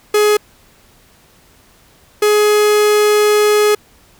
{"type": "tone bursts at uneven times", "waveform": "45% pulse", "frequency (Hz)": 420, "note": "G#4", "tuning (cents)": 19, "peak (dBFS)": -9, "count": 2, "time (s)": [[0.14, 0.37], [2.22, 3.75]], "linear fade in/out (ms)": 5, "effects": ["pink hiss -49 dBFS RMS until 4.19 s"]}